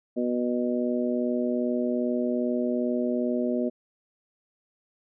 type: harmonic tone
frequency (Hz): 122.5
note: B2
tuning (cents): -14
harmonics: 2 / 3 / 4 / 5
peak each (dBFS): -26 / -30 / -33 / -31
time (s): 0.16-3.7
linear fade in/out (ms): 20
effects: none